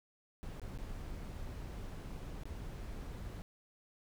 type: noise with dropouts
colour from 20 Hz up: brown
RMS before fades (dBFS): -44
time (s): 0.43-3.42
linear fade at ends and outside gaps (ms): 0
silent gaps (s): 0.597-0.617 / 0.775-0.787 / 2.434-2.455
effects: none